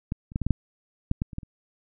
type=clicks; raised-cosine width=5 ms; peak=-15 / -29 / -13 / -15 / -12 / -7 / -10 / -13 / -27 / -18 / -30 dBFS; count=11; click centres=0.121 / 0.319 / 0.359 / 0.417 / 0.466 / 0.507 / 1.114 / 1.219 / 1.332 / 1.384 / 1.432 s; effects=none